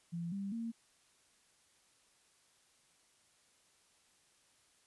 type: tone with pitch steps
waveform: sine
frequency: 170 / 197.55 / 229.6 Hz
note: F3 / G3 / A#3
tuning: -46 / +14 / -26 cents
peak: -37 dBFS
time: 0.12-0.72 s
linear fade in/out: 20 ms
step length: 200 ms
effects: white hiss -70 dBFS RMS until 4.86 s + resampled to 24000 Hz